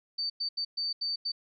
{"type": "tone bursts at uneven times", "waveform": "sine", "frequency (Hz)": 4582, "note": "D8", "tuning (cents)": -44, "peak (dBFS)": -29, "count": 6, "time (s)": [[0.18, 0.3], [0.4, 0.49], [0.57, 0.65], [0.77, 0.93], [1.01, 1.16], [1.25, 1.32]], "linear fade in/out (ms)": 10, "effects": []}